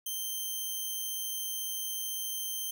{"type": "tone", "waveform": "5% pulse", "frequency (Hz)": 3131, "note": "G7", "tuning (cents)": -3, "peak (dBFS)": -25, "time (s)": [0.06, 2.71], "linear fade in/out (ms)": 5, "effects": []}